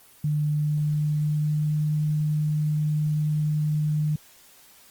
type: tone with pitch glide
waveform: sine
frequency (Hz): 149.9 to 151.73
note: D3 to D#3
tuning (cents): +36 to -43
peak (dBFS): -21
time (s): 0.24-4.16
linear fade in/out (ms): 5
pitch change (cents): +21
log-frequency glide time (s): 0.88-1.82
effects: white hiss -53 dBFS RMS until 4.9 s + Opus 24 kbps